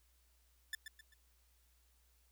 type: tone with echo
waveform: sawtooth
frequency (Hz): 1760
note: A6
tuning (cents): 0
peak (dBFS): -35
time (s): 0.73-0.75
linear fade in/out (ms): 2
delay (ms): 130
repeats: 3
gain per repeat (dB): -8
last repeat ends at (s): 1.14
effects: added 60 Hz sine -70 dBFS peak until 2.31 s + white hiss -75 dBFS RMS until 2.31 s